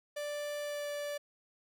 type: tone with pitch glide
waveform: 45% pulse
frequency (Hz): 587 to 582.3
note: D5 to D5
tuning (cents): -1 to -15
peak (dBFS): -36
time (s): 0.16-1.18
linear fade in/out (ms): 10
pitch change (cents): -14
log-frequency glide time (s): 0.6-0.89
effects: none